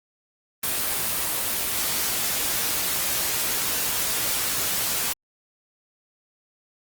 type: noise with comb filter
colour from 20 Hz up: white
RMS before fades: -25 dBFS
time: 0.63-5.13 s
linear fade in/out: 5 ms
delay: 17 ms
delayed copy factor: +0.5
effects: Opus 24 kbps